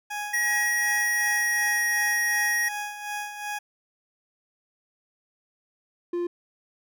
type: tone with tremolo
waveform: 20% pulse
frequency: 830.6 Hz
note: G#5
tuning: in tune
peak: -24 dBFS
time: 0.1-3.59 s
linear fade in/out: 10 ms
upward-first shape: sine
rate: 2.7 Hz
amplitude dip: 60%
type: tone with pitch glide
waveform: square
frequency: 1901 to 1887.9 Hz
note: A#6 to A#6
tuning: +33 to +21 cents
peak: -23 dBFS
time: 0.33-2.69 s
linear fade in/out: 10 ms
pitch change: -12 cents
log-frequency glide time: 1.04-1.95 s
type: tone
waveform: triangle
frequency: 348.8 Hz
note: F4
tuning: 2 cents flat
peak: -23 dBFS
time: 6.13-6.27 s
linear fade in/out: 5 ms
effects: none